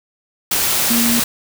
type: tone in noise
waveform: sine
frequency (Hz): 234.5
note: A#3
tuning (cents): +11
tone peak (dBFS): -16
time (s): 0.9-1.2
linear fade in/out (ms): 5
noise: white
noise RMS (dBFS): -17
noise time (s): 0.51-1.24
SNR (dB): -2
effects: none